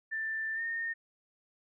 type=tone with pitch glide; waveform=sine; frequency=1775 to 1832.3 Hz; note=A6 to A#6; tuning=+15 to -30 cents; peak=-32 dBFS; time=0.11-0.94 s; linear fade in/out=20 ms; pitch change=+55 cents; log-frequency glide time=0.55-0.61 s; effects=none